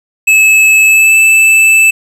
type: tone with pitch glide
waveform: square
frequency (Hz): 2598 to 2634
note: E7 to E7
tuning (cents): -26 to -2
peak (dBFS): -4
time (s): 0.27-1.91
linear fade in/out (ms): 10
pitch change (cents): +24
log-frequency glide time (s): 0.84-1.16
effects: low-pass 12000 Hz 12 dB/octave + 7-bit